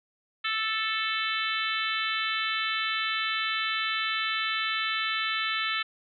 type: harmonic tone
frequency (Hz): 440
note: A4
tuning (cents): 0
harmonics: 3 / 4 / 5 / 6 / 7 / 8 / 9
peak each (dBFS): -32 / -33 / -34 / -35 / -35 / -36 / -37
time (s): 0.44-5.83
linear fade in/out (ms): 10
effects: none